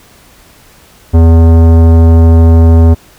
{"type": "tone with tanh clipping", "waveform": "sine", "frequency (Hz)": 82.41, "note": "E2", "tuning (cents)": 0, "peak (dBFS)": -3, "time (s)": [1.13, 2.95], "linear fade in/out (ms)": 20, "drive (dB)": 17, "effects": ["pink hiss -41 dBFS RMS until 3.18 s"]}